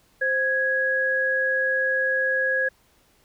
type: tone pair together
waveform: sine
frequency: 523.7 / 1661.2 Hz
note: C5 / G#6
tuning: +1 / 0 cents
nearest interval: octave + minor sixth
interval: 1999 cents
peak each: -26 / -21 dBFS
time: 0.21-2.69 s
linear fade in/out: 10 ms
effects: pink hiss -61 dBFS RMS until 3.24 s